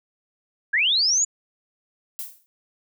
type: linear sweep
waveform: sine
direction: up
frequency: 1568 to 7040 Hz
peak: -17 dBFS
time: 0.73-1.25 s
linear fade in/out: 10 ms
type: noise with exponential decay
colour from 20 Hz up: violet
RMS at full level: -28 dBFS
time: 2.19-2.46 s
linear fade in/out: 0 ms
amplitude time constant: 57 ms
effects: none